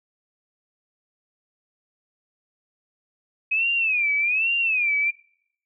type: tone with vibrato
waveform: sine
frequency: 2521 Hz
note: D#7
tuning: 22 cents sharp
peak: -19 dBFS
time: 3.51-5.11 s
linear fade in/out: 10 ms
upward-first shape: sine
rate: 1.2 Hz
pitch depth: 170 cents each way
effects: noise-tail reverb RT60 0.7 s tail -25 dB re dry